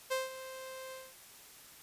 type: tone with ADSR envelope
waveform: sawtooth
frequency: 523.3 Hz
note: C5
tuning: in tune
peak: -26 dBFS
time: 0.1-1.14 s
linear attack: 21 ms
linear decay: 170 ms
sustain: -14 dB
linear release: 210 ms
effects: white hiss -55 dBFS RMS until 1.82 s + resampled to 32000 Hz